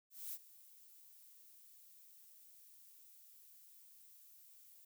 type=noise with ADSR envelope; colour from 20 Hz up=violet; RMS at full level=-44 dBFS; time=0.1-4.85 s; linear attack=230 ms; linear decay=49 ms; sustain=-18 dB; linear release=6 ms; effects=none